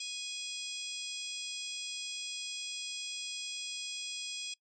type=harmonic tone; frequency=830.6 Hz; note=G#5; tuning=in tune; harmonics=3 / 4 / 5 / 6 / 7 / 8 / 9 / 10; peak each=-45 / -42 / -51 / -44 / -47 / -57 / -47 / -51 dBFS; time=0-4.54 s; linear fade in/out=5 ms; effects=noise-tail reverb RT60 0.1 s tail -24 dB re dry